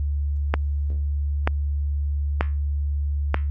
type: click train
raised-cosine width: 0.5 ms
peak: -5 dBFS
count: 4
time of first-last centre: 0.54-3.344 s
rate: 1.07 Hz
effects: added 72 Hz sine -21 dBFS peak until 3.5 s + Opus 48 kbps